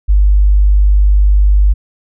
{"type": "tone", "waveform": "sine", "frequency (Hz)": 50, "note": "G1", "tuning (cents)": 35, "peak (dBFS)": -5, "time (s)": [0.08, 1.74], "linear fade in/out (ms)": 20, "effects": []}